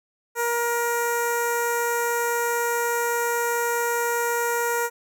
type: tone with notch filter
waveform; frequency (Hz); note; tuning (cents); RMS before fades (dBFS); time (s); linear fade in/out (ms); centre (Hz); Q
10% pulse; 472.4; A#4; +23; -24; 0.35-4.9; 50; 3200; 0.62
effects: none